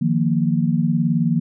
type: chord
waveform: sine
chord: Eb suspended second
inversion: none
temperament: equal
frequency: 155.56 / 174.61 / 233.1 Hz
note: Eb3 / F3 / Bb3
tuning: 0 / 0 / 0 cents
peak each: -20 dBFS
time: 0.01-1.4 s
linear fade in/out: 10 ms
effects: none